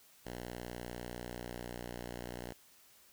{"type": "tone", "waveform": "5% pulse", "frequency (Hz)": 60.3, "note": "B1", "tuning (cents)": -41, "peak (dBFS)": -31, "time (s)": [0.25, 2.53], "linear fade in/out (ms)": 10, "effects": ["white hiss -63 dBFS RMS until 3.12 s"]}